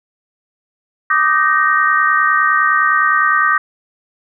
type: chord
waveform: sine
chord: Eb major seventh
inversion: third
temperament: equal with one note detuned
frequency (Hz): 1174.7 / 1244.5 / 1545.5 / 1864.7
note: D6 / Eb6 / G6 / Bb6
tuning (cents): 0 / 0 / -25 / 0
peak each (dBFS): -16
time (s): 1.1-3.58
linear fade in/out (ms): 5
effects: none